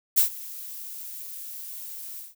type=noise with ADSR envelope; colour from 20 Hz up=violet; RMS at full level=-17 dBFS; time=0.16-2.35 s; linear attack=20 ms; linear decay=110 ms; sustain=-21 dB; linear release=170 ms; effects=none